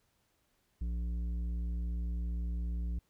sine tone with tanh clipping, 58.7 Hz, A#1, 13 cents sharp, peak -34 dBFS, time 0.81-2.99 s, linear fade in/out 5 ms, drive 9 dB, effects pink hiss -75 dBFS RMS until 3.09 s

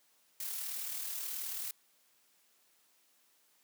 blue noise with amplitude modulation, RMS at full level -38 dBFS, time 0.4-1.71 s, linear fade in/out 2 ms, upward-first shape sine, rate 38.6 Hz, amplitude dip 35%, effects white hiss -70 dBFS RMS until 3.63 s + high-pass 200 Hz 12 dB/octave

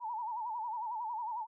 sine tone with vibrato, 916 Hz, A#5, 31 cents flat, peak -35 dBFS, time 0-1.47 s, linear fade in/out 50 ms, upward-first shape sine, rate 11 Hz, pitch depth 120 cents each way, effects none

